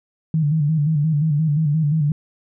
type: tone with vibrato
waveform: sine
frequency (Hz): 152.4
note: D#3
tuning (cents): -36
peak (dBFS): -15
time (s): 0.34-2.12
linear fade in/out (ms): 2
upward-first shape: square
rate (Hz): 5.7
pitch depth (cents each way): 76
effects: none